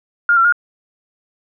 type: tone with pitch steps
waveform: sine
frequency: 1413 / 1357 / 1424 Hz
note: F6 / E6 / F6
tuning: +20 / +50 / +33 cents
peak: -9 dBFS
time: 0.29-0.524 s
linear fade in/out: 2 ms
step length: 78 ms
effects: none